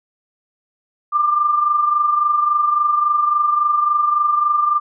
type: tone pair together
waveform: sine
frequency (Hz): 1189.4 / 1213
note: D6 / D#6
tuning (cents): +22 / -44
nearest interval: unison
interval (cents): 34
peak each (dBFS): -14 / -22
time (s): 1.12-4.8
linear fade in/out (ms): 20
effects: none